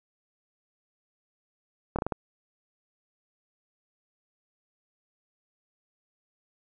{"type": "slowing click train", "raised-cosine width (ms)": 1, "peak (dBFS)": -14, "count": 5, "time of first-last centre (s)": [1.96, 2.122], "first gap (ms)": 27, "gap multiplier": 1.28, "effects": []}